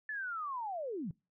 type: linear sweep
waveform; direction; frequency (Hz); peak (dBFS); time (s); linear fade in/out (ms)
sine; down; 1760 to 139.4; -36; 0.09-1.11; 2
effects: noise-tail reverb RT60 0.3 s tail -26 dB re dry